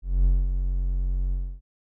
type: tone with ADSR envelope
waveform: triangle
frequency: 45.38 Hz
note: F#1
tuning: 33 cents flat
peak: -13 dBFS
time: 0.02-1.61 s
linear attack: 230 ms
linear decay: 220 ms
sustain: -7 dB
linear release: 290 ms
effects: none